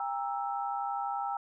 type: chord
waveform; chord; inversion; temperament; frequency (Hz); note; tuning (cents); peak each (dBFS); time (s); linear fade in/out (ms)
sine; E diminished; first; equal with one note detuned; 800.5 / 932.3 / 1318.5; G5 / Bb5 / E6; +36 / 0 / 0; -33 / -38 / -37; 0-1.37; 2
effects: none